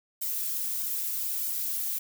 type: noise with flanger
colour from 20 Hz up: violet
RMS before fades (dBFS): -31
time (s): 0.21-1.99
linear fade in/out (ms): 10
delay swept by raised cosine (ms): 1.3 to 4.4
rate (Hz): 1.6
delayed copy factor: +1
effects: none